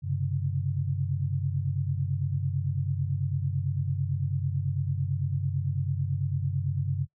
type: tone cluster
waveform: sine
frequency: 95.8 / 133.1 / 142.1 Hz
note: G2 / C3 / C#3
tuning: -39 / +30 / +43 cents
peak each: -30 dBFS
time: 0.02-7.07 s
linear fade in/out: 50 ms
effects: noise-tail reverb RT60 0.1 s tail -20 dB re dry